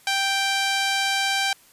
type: tone with band-pass filter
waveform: sawtooth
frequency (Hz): 784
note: G5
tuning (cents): 0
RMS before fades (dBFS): -23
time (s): 0.07-1.53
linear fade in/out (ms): 2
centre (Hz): 3600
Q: 0.67
effects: white hiss -54 dBFS RMS until 1.72 s + resampled to 32000 Hz